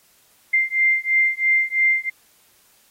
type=beating tone pair; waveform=sine; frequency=2093 / 2096 Hz; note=C7 / C7; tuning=0 / +2 cents; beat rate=3 Hz; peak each=-19 dBFS; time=0.53-2.1 s; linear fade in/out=10 ms; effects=white hiss -57 dBFS RMS until 2.9 s + AAC 48 kbps